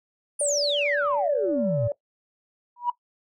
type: exponential sweep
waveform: sine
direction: down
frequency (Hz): 9760 to 103.5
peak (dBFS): -23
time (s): 0.39-1.88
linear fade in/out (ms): 10
type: tone with vibrato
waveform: sine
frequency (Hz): 578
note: D5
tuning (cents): -28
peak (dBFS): -23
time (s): 0.41-1.92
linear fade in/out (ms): 2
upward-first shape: square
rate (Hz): 9.2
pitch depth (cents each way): 8
type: tone with exponential growth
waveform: sine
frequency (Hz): 967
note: B5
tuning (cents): -37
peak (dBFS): -17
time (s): 2.76-2.9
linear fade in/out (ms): 5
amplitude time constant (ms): 30
effects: noise-tail reverb RT60 0.1 s tail -18 dB re dry + tanh soft clip ceiling -13 dBFS